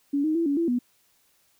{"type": "tone with pitch steps", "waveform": "sine", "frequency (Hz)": [283.4, 311.9, 334.3, 283.3, 335.7, 244.9], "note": ["C#4", "D#4", "E4", "C#4", "E4", "B3"], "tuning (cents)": [38, 4, 24, 38, 32, -14], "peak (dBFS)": -21, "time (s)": [0.13, 0.79], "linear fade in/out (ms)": 10, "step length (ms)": 110, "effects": ["white hiss -65 dBFS RMS until 1.59 s"]}